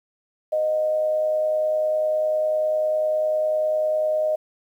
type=tone with amplitude modulation; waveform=sine; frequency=619 Hz; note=D#5; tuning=9 cents flat; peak=-17 dBFS; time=0.52-4.36 s; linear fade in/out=10 ms; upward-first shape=sine; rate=110 Hz; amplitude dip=40%; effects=9-bit